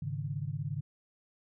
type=chord; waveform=sine; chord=Ab suspended fourth; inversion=none; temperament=equal; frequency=103.83 / 138.59 / 155.56 Hz; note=Ab2 / Db3 / Eb3; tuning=0 / 0 / 0 cents; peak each=-39 / -36 / -38 dBFS; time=0.02-0.81 s; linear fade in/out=5 ms; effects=none